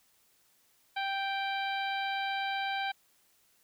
harmonic tone, 784 Hz, G5, in tune, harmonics 1 / 2 / 3 / 4 / 5 / 6, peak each -33 / -37 / -39 / -42 / -43 / -53 dBFS, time 0.96-2.92 s, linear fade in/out 10 ms, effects white hiss -68 dBFS RMS until 3.63 s

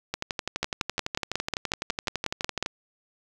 two click trains, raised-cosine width 0.2 ms, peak -11 / -9 dBFS, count 31 / 12, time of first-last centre 0.14-2.661 / 0.63-2.626 s, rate 11.9 / 5.51 Hz, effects 7-bit

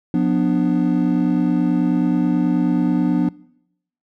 triangle chord, B diminished, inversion second, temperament just, 177.8 / 246.9 / 296.3 Hz, F3 / B3 / D4, +31 / 0 / +15 cents, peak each -17 dBFS, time 0.14-3.29 s, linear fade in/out 2 ms, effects noise-tail reverb RT60 0.8 s tail -23 dB re dry + tanh soft clip ceiling -4 dBFS

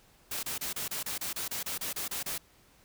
white noise bursts, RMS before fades -35 dBFS, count 14, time 0.31-2.38 s, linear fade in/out 5 ms, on 120 ms, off 30 ms, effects pink hiss -62 dBFS RMS until 2.84 s

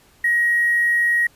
triangle tone with hard clipping, 1892 Hz, A#6, 25 cents sharp, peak -15 dBFS, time 0.24-1.27 s, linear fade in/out 5 ms, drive 3 dB, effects pink hiss -54 dBFS RMS until 1.35 s + resampled to 32000 Hz

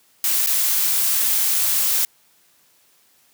blue noise with dropouts, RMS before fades -19 dBFS, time 0.24-2.05 s, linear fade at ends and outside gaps 1 ms, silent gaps 0.462-0.471 s, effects white hiss -58 dBFS RMS until 3.33 s + high-pass 100 Hz 12 dB/octave

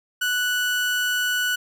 30% pulse tone, 1480 Hz, F#6, in tune, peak -18 dBFS, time 0.21-1.56 s, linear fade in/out 10 ms, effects none

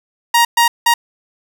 sawtooth tone bursts at uneven times, 940 Hz, A#5, 14 cents sharp, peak -5 dBFS, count 3, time 0.34-0.45 / 0.57-0.68 / 0.86-0.94 s, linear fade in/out 5 ms, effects none

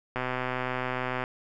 click train, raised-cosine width 0.5 ms, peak -15 dBFS, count 138, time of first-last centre 0.16-1.239 s, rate 127 Hz, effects none

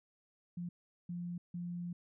sine tone bursts at uneven times, 174.61 Hz, F3, in tune, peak -38 dBFS, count 3, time 0.57-0.69 / 1.09-1.38 / 1.54-1.93 s, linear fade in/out 5 ms, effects none

